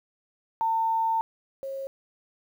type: tone pair in turn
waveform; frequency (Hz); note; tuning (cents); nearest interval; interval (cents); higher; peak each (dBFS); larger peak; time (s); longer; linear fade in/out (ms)
sine; 900 / 541.8; A5 / C#5; +39 / -40; major sixth; 879; first; -22 / -31; first; 0.61-1.21 / 1.63-1.87; first; 0
effects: 9-bit